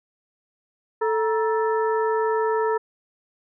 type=harmonic tone with a mistuned harmonic; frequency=440 Hz; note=A4; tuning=in tune; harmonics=1 / 2 / 3 / 4; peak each=-21 / -25 / -31 / -34 dBFS; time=1.01-2.78 s; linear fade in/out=10 ms; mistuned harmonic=2; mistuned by=+120 cents; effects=none